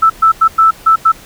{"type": "tone bursts at uneven times", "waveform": "sine", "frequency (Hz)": 1318.5, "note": "E6", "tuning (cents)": 0, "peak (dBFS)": -4, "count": 6, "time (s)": [[0.02, 0.1], [0.22, 0.32], [0.41, 0.48], [0.58, 0.71], [0.86, 0.96], [1.05, 1.12]], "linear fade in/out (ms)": 10, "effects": ["pink hiss -37 dBFS RMS until 1.25 s"]}